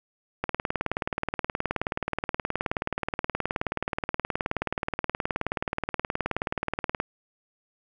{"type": "click train", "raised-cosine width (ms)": 0.5, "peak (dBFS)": -11, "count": 125, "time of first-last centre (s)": [0.44, 7.001], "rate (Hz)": 18.9, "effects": []}